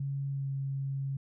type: tone with pitch glide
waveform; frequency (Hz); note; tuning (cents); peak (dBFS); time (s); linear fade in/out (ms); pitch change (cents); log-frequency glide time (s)
sine; 138.59 to 136.68; C#3 to C#3; 0 to -24; -31; 0-1.17; 5; -24; 0.29-0.49
effects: none